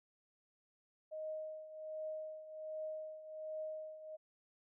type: tone with tremolo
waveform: sine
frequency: 624 Hz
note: D#5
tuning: 5 cents sharp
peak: -39 dBFS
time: 1.11-4.17 s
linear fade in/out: 20 ms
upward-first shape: triangle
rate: 1.3 Hz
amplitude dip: 75%
effects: none